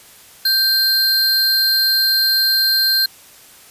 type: tone pair together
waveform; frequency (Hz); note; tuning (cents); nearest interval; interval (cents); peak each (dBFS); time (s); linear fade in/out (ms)
square; 1568 / 4186; G6 / C8; 0 / 0; octave + perfect fourth; 1700; -22 / -14; 0.45-3.06; 5
effects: white hiss -44 dBFS RMS until 3.7 s + resampled to 32000 Hz